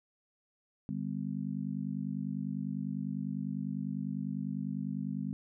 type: harmonic tone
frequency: 50 Hz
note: G1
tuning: 35 cents sharp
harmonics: 3 / 4 / 5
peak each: -39 / -36 / -39 dBFS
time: 0.89-5.33 s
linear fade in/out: 0 ms
effects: none